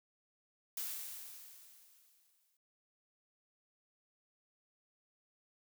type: noise with exponential decay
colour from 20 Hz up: blue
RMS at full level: -39 dBFS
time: 0.77-2.57 s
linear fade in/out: 2 ms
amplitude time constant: 390 ms
effects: none